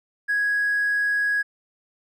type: tone with hard clipping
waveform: sine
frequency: 1661.2 Hz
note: G#6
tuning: in tune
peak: -20 dBFS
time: 0.28-1.43 s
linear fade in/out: 20 ms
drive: 1 dB
effects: none